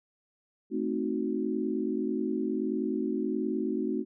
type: chord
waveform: sine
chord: A diminished seventh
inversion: none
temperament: equal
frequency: 220 / 261.6 / 311.1 / 370 Hz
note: A3 / C4 / Eb4 / Gb4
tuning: 0 / 0 / 0 / 0 cents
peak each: -33 dBFS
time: 0.7-4.05 s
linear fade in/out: 50 ms
effects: none